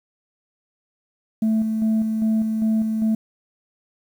sine tone with tremolo, 220 Hz, A3, in tune, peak -14 dBFS, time 1.42-3.15 s, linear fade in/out 5 ms, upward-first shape square, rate 2.5 Hz, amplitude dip 45%, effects tanh soft clip ceiling -15 dBFS + 8-bit

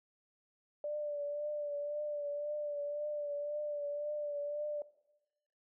sine tone with vibrato, 587.3 Hz, D5, in tune, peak -35 dBFS, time 0.84-4.82 s, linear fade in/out 2 ms, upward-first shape triangle, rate 1.9 Hz, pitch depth 36 cents each way, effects noise-tail reverb RT60 0.9 s tail -18 dB re dry

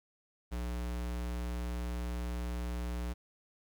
square tone, 60 Hz, B1, 49 cents flat, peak -35 dBFS, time 0.51-3.14 s, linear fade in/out 20 ms, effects 11-bit

